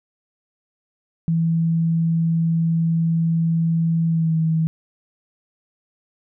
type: tone with pitch glide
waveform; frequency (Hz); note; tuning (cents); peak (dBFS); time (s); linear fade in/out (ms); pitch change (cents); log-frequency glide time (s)
sine; 164.81 to 160.86; E3 to E3; 0 to -42; -16; 1.28-4.67; 0; -42; 4.08-4.35
effects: none